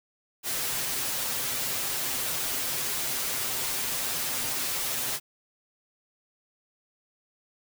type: noise with comb filter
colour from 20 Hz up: white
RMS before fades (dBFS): -30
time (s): 0.43-5.2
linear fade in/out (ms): 50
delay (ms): 7.7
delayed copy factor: +0.7
effects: none